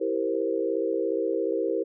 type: chord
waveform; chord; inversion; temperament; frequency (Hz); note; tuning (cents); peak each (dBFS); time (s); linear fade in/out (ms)
sine; C dominant seventh; first; equal; 329.6 / 392 / 466.2 / 523.3; E4 / G4 / Bb4 / C5; 0 / 0 / 0 / 0; -30 / -29 / -28 / -31; 0-1.84; 20
effects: none